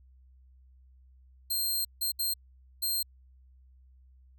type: tone bursts at uneven times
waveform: 10% pulse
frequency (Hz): 4186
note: C8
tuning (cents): 0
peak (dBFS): -21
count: 4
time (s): 1.5-1.85 / 2.01-2.12 / 2.19-2.34 / 2.82-3.03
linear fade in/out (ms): 10
effects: added 64 Hz sine -55 dBFS peak until 4.38 s